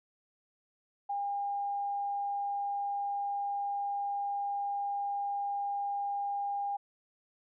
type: tone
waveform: sine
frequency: 806 Hz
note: G5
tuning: 48 cents sharp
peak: -31 dBFS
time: 1.09-6.77 s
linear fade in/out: 10 ms
effects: none